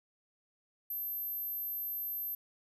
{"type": "tone", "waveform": "sine", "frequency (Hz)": 12360, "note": "G9", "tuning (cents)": -26, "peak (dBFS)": -35, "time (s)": [0.9, 2.35], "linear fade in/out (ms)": 5, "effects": []}